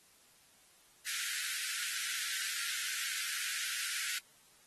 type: high-pass noise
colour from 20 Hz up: pink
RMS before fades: -38 dBFS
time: 1.06-4.19 s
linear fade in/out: 10 ms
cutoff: 1400 Hz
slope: 96 dB/octave
effects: white hiss -64 dBFS RMS until 4.66 s + AAC 32 kbps